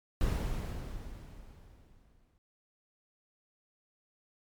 brown noise with exponential decay, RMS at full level -28 dBFS, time 0.21-2.38 s, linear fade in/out 1 ms, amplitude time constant 470 ms, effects MP3 96 kbps

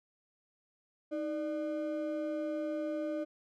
triangle ring-modulated tone, 453.2 Hz, A#4, 49 cents flat, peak -28 dBFS, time 1.11-3.25 s, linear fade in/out 20 ms, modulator 140 Hz, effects none

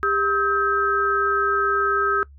sine tone cluster, 399.5 / 1281 / 1574 Hz, G4 / E6 / G6, +33 / -50 / +7 cents, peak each -25 / -20 / -24 dBFS, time 0.03-2.23 s, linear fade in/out 0 ms, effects noise-tail reverb RT60 0.1 s tail -21 dB re dry + added 70 Hz sine -43 dBFS peak until 2.38 s

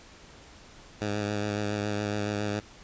10% pulse tone with vibrato, 103.83 Hz, G#2, in tune, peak -20 dBFS, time 1.01-2.6 s, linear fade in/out 5 ms, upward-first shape sine, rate 7.2 Hz, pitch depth 26 cents each way, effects pink hiss -51 dBFS RMS until 2.83 s + resampled to 16000 Hz

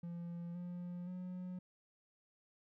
triangle tone with pitch steps, 171.6 / 176.63 / 181.8 Hz, F3 / F3 / F#3, -30 / +20 / -30 cents, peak -40 dBFS, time 0.03-1.59 s, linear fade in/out 5 ms, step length 520 ms, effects none

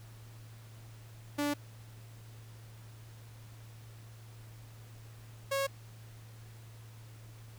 sawtooth tone pair in turn, 290.4 / 548.2 Hz, D4 / C#5, -19 / -19 cents, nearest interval major seventh, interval 1100 cents, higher second, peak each -26 dBFS, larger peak neither, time 1.38-1.54 / 5.51-5.67 s, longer neither, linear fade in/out 10 ms, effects added 112 Hz sine -49 dBFS peak until 7.58 s + pink hiss -59 dBFS RMS until 7.58 s

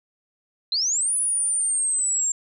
sine linear two-way sweep, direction up then down, 3958 to 9956 to 7370 Hz, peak -20 dBFS, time 0.72-2.32 s, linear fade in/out 2 ms, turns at 1.15 s, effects none

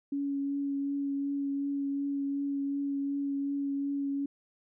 sine tone with vibrato, 280 Hz, C#4, 18 cents sharp, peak -29 dBFS, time 0.12-4.26 s, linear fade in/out 5 ms, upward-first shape triangle, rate 2.7 Hz, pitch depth 14 cents each way, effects none

